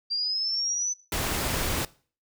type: linear sweep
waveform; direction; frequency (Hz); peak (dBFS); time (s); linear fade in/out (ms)
sine; up; 4699 to 6060; -25; 0.1-0.94; 20
type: noise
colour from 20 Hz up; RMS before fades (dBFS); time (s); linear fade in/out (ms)
pink; -28; 1.12-1.85; 2
effects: noise-tail reverb RT60 0.4 s tail -20 dB re dry